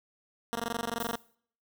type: tone bursts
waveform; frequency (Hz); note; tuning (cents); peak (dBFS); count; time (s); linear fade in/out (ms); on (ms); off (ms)
10% pulse; 233.1; A#3; 0; -22; 15; 0.53-1.154; 0; 22; 21
type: noise with exponential decay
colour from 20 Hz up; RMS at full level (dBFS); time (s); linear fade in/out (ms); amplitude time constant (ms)
violet; -37; 1-1.35; 1; 74
effects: noise-tail reverb RT60 0.6 s tail -25 dB re dry